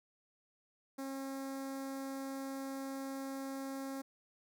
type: tone with notch filter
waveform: sawtooth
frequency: 270.5 Hz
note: C#4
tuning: 42 cents flat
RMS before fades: -42 dBFS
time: 0.98-4.02 s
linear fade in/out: 10 ms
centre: 2900 Hz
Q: 0.95
effects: none